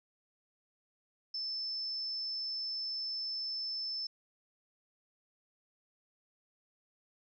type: tone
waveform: sine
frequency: 5274 Hz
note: E8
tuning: in tune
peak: -35 dBFS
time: 1.34-4.07 s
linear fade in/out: 5 ms
effects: none